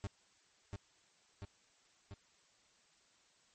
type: tone with echo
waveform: 40% pulse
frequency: 100 Hz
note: G2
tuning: 35 cents sharp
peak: -37 dBFS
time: 0.04-0.07 s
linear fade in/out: 0 ms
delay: 690 ms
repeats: 3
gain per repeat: -3 dB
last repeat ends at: 2.14 s
effects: white hiss -70 dBFS RMS until 3.54 s + MP3 32 kbps